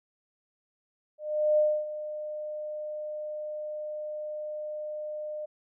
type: tone with ADSR envelope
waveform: sine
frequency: 606 Hz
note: D#5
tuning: 46 cents flat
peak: -19 dBFS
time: 1.18-5.46 s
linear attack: 400 ms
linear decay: 270 ms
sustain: -14 dB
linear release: 13 ms
effects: none